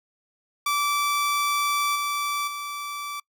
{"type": "tone with level steps", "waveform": "sawtooth", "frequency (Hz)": 1161, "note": "D6", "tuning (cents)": -20, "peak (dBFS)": [-18, -21, -27], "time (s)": [0.66, 3.2], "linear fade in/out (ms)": 5, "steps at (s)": [1.95, 2.47], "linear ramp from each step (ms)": 10, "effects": ["noise-tail reverb RT60 0.1 s tail -25 dB re dry"]}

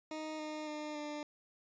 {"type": "tone with pitch steps", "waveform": "20% pulse", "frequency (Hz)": [311.1, 306.5, 301.9, 297.4], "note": ["D#4", "D#4", "D4", "D4"], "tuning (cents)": [0, -26, 48, 22], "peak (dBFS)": -35, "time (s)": [0.11, 1.23], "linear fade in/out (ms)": 2, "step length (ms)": 280, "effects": ["resampled to 16000 Hz"]}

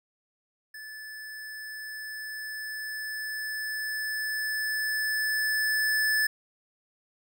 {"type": "tone with level ramp", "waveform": "square", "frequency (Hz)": 1738, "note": "A6", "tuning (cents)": -22, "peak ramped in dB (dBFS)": [-41, -23], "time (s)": [0.74, 6.27], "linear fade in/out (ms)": 5, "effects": []}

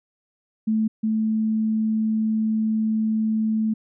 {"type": "tone pair in turn", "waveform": "sine", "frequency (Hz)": [218.9, 218.9], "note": ["A3", "A3"], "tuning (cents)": [-9, -9], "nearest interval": "unison", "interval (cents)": 0, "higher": "neither", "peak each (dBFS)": [-18, -19], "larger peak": "first", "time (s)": [[0.67, 0.88], [1.03, 3.74]], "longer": "second", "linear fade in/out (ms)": 10, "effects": []}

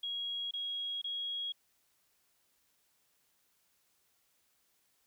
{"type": "tone bursts", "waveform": "sine", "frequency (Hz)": 3300, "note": "G#7", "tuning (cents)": -12, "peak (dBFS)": -35, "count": 3, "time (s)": [0.03, 1.522], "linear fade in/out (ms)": 5, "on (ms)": 480, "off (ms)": 26, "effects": ["white hiss -74 dBFS RMS until 5.06 s"]}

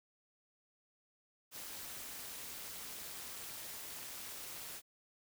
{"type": "noise with amplitude modulation", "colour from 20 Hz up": "white", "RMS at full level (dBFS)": -44, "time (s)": [1.51, 4.82], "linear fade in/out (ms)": 50, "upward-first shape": "sine", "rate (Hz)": 222, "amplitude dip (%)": 65, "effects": []}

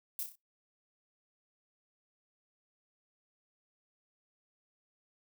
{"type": "noise with echo", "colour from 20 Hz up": "violet", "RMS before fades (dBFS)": -37, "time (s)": [0.19, 0.23], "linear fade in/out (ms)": 0, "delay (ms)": 31, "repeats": 4, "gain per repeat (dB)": -6, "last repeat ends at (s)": 0.354, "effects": ["noise-tail reverb RT60 0.2 s tail -23 dB re dry"]}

